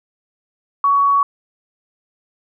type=tone; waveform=sine; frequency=1123 Hz; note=C#6; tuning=22 cents sharp; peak=-11 dBFS; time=0.84-1.23 s; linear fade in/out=2 ms; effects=none